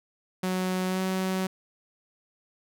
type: tone with pitch glide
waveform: sawtooth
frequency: 185 to 187.91 Hz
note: F#3 to F#3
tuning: 0 to +27 cents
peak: -22 dBFS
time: 0.43-1.47 s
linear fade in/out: 5 ms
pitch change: +27 cents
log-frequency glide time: 0.87-1.01 s
effects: none